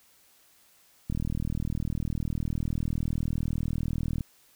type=click train; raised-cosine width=5 ms; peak=-18 dBFS; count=125; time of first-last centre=1.1-4.208 s; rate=39.9 Hz; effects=white hiss -61 dBFS RMS until 4.55 s